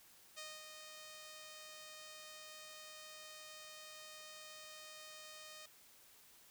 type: tone with ADSR envelope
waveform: 5% pulse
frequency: 619 Hz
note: D#5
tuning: 9 cents flat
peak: -35 dBFS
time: 0.36-5.66 s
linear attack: 24 ms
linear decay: 230 ms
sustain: -6 dB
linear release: 5 ms
effects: white hiss -64 dBFS RMS until 6.5 s